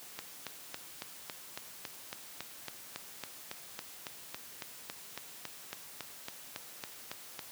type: click train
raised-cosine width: 0.2 ms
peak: -21 dBFS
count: 27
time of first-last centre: 0.19-7.392 s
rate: 3.61 Hz
effects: white hiss -50 dBFS RMS until 7.51 s + high-pass 100 Hz 12 dB/octave